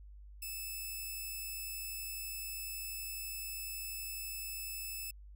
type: tone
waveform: 5% pulse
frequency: 2619 Hz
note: E7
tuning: 12 cents flat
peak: -31 dBFS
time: 0.42-5.11 s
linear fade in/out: 5 ms
effects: added 50 Hz sine -50 dBFS peak until 5.35 s